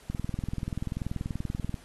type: click train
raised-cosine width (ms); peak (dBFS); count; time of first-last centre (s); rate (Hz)
5; -19; 35; 0.1-1.743; 20.7
effects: pink hiss -55 dBFS RMS until 1.84 s + AAC 32 kbps